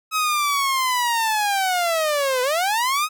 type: linear two-way sweep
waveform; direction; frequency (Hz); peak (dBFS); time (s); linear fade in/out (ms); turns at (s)
sawtooth; down then up; 1282 to 493.9 to 1282; -15; 0.11-3.09; 50; 2.42
effects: none